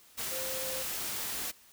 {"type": "tone in noise", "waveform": "sine", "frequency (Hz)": 523.3, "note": "C5", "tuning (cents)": 0, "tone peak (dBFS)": -39, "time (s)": [0.31, 0.84], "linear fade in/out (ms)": 20, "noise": "white", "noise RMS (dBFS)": -36, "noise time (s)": [0.17, 1.52], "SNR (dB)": -6, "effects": ["white hiss -59 dBFS RMS until 1.72 s"]}